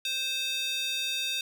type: tone with high-pass filter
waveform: square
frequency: 523.3 Hz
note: C5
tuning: in tune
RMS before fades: -31 dBFS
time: 0.05-1.41 s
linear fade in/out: 2 ms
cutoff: 3200 Hz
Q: 7.8
effects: none